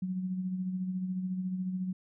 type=tone with tremolo; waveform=sine; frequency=185 Hz; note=F#3; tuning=in tune; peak=-29 dBFS; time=0.02-1.93 s; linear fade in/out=5 ms; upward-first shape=sine; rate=14 Hz; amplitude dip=45%; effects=none